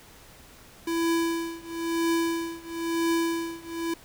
square tone with tremolo, 333 Hz, E4, 18 cents sharp, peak -22 dBFS, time 0.87-3.94 s, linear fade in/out 5 ms, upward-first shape triangle, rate 1 Hz, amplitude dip 95%, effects pink hiss -51 dBFS RMS until 4.04 s

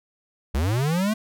square linear sweep, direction up, 60.9 to 223 Hz, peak -21 dBFS, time 0.54-1.14 s, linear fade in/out 10 ms, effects none

